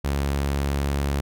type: tone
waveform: sawtooth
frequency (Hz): 70.2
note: C#2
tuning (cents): +22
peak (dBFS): -18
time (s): 0.04-1.21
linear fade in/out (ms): 10
effects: none